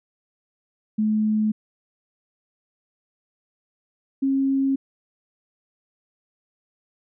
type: tone pair in turn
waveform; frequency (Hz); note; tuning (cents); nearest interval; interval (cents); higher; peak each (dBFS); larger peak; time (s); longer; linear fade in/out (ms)
sine; 214.9 / 270.8; A3 / C#4; -41 / -40; major third; 401; second; -18; neither; 0.98-1.52 / 4.22-4.76; neither; 10
effects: none